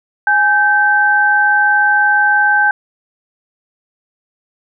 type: tone pair together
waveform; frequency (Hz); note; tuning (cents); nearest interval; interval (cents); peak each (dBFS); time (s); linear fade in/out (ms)
sine; 830.6 / 1553.5; G#5 / G6; 0 / -16; major seventh; 1084; -14 / -10; 0.27-2.71; 2
effects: none